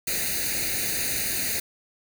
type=noise with comb filter; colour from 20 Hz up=white; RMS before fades=-27 dBFS; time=0.07-1.6 s; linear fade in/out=5 ms; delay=0.46 ms; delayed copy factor=+0.95; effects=none